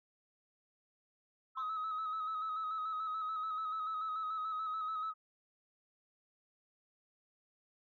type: tone with vibrato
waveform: sine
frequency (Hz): 1281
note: E6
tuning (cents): -50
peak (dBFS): -34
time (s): 1.55-5.14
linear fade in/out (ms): 50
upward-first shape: square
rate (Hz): 6.9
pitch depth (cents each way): 31
type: tone with exponential decay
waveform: sine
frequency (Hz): 1046.5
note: C6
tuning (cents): 0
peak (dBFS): -35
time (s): 1.57-1.75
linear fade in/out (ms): 5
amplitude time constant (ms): 37
effects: tanh soft clip ceiling -33 dBFS